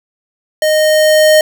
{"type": "tone with level ramp", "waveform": "square", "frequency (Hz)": 618, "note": "D#5", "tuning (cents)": -12, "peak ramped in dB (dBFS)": [-10, -5], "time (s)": [0.62, 1.41], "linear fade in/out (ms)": 2, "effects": []}